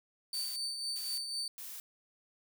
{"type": "tone with tremolo", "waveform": "35% pulse", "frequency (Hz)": 4566, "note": "D8", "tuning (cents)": -50, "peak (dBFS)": -32, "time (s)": [0.33, 1.48], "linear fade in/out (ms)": 2, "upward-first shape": "triangle", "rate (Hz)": 4, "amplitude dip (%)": 50}
{"type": "noise bursts", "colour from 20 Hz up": "blue", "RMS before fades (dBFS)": -45, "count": 3, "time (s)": [0.34, 1.8], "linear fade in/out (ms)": 0, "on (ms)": 220, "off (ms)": 400}
{"effects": []}